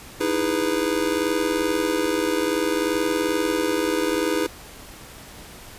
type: chord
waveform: square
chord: E major seventh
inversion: third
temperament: just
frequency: 309 / 329.6 / 412 / 494.4 Hz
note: D#4 / E4 / G#4 / B4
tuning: -12 / 0 / -14 / +2 cents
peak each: -27 dBFS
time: 0.2-4.47 s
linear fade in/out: 10 ms
effects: pink hiss -42 dBFS RMS until 5.78 s + resampled to 32000 Hz